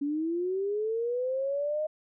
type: linear sweep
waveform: sine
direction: up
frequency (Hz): 280 to 622.3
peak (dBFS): -27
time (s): 0.01-1.87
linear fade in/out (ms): 10
effects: none